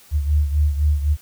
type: beating tone pair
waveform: sine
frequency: 73.42 / 77.32 Hz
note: D2 / D#2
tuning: 0 / -10 cents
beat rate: 3.9 Hz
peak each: -16 / -22 dBFS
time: 0.11-1.17 s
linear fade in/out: 50 ms
effects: white hiss -49 dBFS RMS until 1.21 s